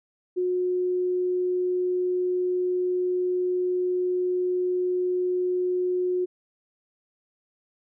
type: tone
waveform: sine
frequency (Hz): 362.6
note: F#4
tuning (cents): -35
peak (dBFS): -22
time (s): 0.36-6.26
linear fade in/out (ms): 20
effects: none